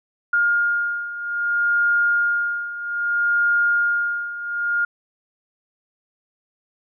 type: beating tone pair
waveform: sine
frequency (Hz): 1415 / 1415.62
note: F6 / F6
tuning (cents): +22 / +23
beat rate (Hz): 0.62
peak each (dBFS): -23 / -19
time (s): 0.33-4.85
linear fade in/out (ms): 5
effects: none